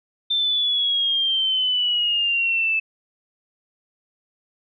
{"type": "exponential sweep", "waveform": "sine", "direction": "down", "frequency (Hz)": [3579, 2620], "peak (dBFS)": -18, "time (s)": [0.3, 2.8], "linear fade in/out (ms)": 10, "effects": []}